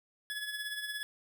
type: tone with tremolo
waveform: 25% pulse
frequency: 1700 Hz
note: G#6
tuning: 40 cents sharp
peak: -30 dBFS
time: 0.3-1.03 s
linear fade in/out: 0 ms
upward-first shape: triangle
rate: 17 Hz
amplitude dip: 60%
effects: none